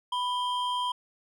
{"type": "tone pair together", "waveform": "triangle", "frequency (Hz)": [990, 3180], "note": ["B5", "G7"], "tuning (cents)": [4, 24], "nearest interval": "octave + minor sixth", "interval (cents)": 2020, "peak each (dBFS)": [-26, -32], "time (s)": [0.12, 0.92], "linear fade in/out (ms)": 5, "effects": []}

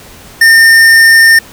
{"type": "tone with hard clipping", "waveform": "triangle", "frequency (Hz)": 1813, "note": "A#6", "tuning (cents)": -49, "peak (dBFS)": -3, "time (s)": [0.41, 1.39], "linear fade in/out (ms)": 5, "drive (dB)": 17, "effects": ["pink hiss -34 dBFS RMS until 1.52 s"]}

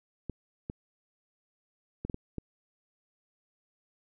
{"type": "clicks", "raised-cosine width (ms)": 3, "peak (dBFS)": -22, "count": 6, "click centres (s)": [0.297, 0.699, 2.05, 2.098, 2.144, 2.383], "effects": []}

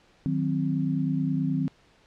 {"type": "chord", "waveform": "sine", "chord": "C diminished", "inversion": "first", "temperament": "equal", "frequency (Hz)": [155.56, 185, 261.6], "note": ["Eb3", "Gb3", "C4"], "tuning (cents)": [0, 0, 0], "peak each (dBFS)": [-27, -30, -27], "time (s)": [0.26, 1.68], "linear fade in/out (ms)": 0, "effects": ["pink hiss -60 dBFS RMS until 2.06 s", "low-pass 5000 Hz 12 dB/octave"]}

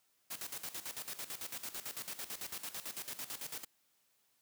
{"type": "noise with tremolo", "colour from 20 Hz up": "white", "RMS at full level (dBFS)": -42, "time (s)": [0.3, 3.65], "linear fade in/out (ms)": 10, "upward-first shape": "square", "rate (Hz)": 9, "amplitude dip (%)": 75, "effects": ["white hiss -75 dBFS RMS until 4.41 s", "high-pass 100 Hz 12 dB/octave"]}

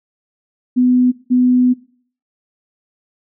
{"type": "tone pair in turn", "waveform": "sine", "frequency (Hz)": [250, 250], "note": ["B3", "B3"], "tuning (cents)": [21, 21], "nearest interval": "unison", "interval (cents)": 0, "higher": "neither", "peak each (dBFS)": -9, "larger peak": "neither", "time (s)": [[0.76, 1.12], [1.3, 1.74]], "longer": "second", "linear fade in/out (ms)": 20, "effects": ["noise-tail reverb RT60 0.5 s tail -19 dB re dry"]}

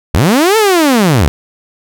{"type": "linear two-way sweep", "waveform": "sawtooth", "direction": "up then down", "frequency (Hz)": [58.27, 453.5, 58.27], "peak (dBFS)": -3, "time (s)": [0.14, 1.28], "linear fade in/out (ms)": 0, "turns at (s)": 0.57, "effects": []}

